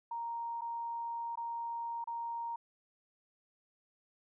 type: tone with dropouts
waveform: sine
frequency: 932.3 Hz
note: A#5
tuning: in tune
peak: -36 dBFS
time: 0.11-2.56 s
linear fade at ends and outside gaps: 5 ms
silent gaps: 0.61-0.617 / 1.356-1.373 / 2.042-2.073 s
effects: none